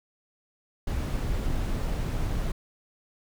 brown noise, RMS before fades -28 dBFS, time 0.87-2.52 s, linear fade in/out 5 ms, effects none

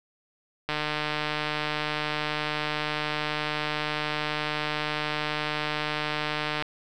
click train, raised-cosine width 0.3 ms, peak -12 dBFS, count 897, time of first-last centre 0.69-6.624 s, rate 151 Hz, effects none

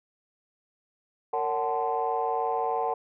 sine tone cluster, 458.6 / 565 / 746 / 869 / 1034 Hz, A#4 / C#5 / F#5 / A5 / C6, -28 / +33 / +14 / -22 / -21 cents, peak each -30 / -36 / -28 / -31 / -34 dBFS, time 1.33-2.94 s, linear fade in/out 5 ms, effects tanh soft clip ceiling -16 dBFS

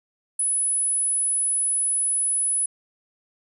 sine tone, 10120 Hz, D#9, 28 cents sharp, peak -20 dBFS, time 0.39-2.66 s, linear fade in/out 5 ms, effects none

